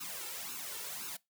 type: noise with flanger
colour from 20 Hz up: white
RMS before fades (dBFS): -42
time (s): 0-1.17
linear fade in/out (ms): 10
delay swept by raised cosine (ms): 0.75 to 2.25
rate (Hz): 1.9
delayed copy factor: +0.8
effects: noise-tail reverb RT60 0.2 s tail -22 dB re dry + high-pass 150 Hz 12 dB/octave